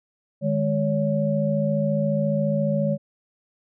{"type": "tone cluster", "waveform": "sine", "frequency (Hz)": [152.6, 207, 563], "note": ["D#3", "G#3", "C#5"], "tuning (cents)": [-33, -5, 27], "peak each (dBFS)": -24, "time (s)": [0.41, 2.98], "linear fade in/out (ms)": 50, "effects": []}